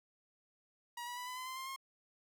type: tone with pitch steps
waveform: sawtooth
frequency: 957 / 972.6 / 988.5 / 1004.6 / 1021 / 1037.6 / 1054.5 / 1071.7 Hz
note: A#5 / B5 / B5 / B5 / C6 / C6 / C6 / C6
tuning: +45 / -27 / +1 / +29 / -43 / -15 / +13 / +41 cents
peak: -38 dBFS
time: 0.97-1.762 s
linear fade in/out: 5 ms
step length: 99 ms
effects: none